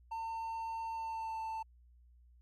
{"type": "tone with pitch glide", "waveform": "triangle", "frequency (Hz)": [904, 889], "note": ["A5", "A5"], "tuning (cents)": [47, 18], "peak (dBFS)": -35, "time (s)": [0.11, 1.63], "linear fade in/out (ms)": 10, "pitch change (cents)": -29, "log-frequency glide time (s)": [0.89, 1.41], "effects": ["added 60 Hz sine -59 dBFS peak until 2.41 s", "MP3 64 kbps"]}